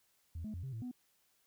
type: tone with pitch steps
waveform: sine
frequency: 82.3 / 214.6 / 87.4 / 133.2 / 112.5 / 248.1 Hz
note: E2 / A3 / F2 / C3 / A2 / B3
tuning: -2 / -43 / +2 / +31 / +39 / +8 cents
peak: -38 dBFS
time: 0.35-0.914 s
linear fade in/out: 5 ms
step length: 94 ms
effects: tanh soft clip ceiling -37 dBFS + white hiss -74 dBFS RMS until 1.46 s